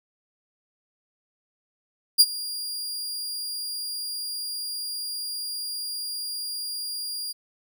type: tone with ADSR envelope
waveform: sawtooth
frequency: 4815 Hz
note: D8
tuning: 42 cents sharp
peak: -7 dBFS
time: 2.18-7.33 s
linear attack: 25 ms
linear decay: 44 ms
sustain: -20 dB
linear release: 18 ms
effects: none